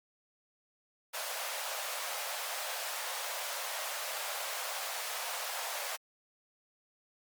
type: high-pass noise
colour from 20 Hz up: pink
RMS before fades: -38 dBFS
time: 1.13-5.97 s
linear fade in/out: 20 ms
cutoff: 540 Hz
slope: 48 dB/octave
effects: Opus 48 kbps